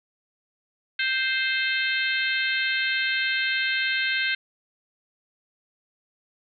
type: harmonic tone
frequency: 523.3 Hz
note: C5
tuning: in tune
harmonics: 3 / 4 / 5 / 6 / 7 / 8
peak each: -26 / -28 / -30 / -32 / -33 / -34 dBFS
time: 0.99-4.35 s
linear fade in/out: 5 ms
effects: none